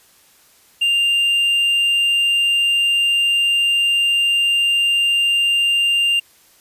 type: tone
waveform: triangle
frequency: 2794 Hz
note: F7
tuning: in tune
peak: -12 dBFS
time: 0.81-6.2 s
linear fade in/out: 10 ms
effects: white hiss -52 dBFS RMS until 6.6 s + resampled to 32000 Hz